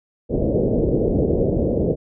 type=low-pass noise; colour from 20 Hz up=white; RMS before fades=-19 dBFS; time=0.29-1.96 s; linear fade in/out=50 ms; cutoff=550 Hz; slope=48 dB/octave; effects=none